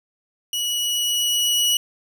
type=tone with level ramp; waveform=sawtooth; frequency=2927 Hz; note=F#7; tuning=19 cents flat; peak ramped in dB=-19 to -13 dBFS; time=0.53-1.77 s; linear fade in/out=2 ms; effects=none